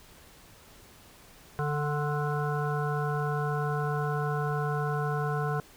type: harmonic tone with a mistuned harmonic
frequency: 147.3 Hz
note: D3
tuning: 6 cents sharp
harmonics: 1 / 3 / 5 / 7 / 9 / 10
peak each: -29 / -34 / -36 / -37 / -39 / -39 dBFS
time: 1.59-5.6 s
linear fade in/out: 0 ms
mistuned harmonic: 7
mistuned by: +26 cents
effects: pink hiss -54 dBFS RMS until 5.76 s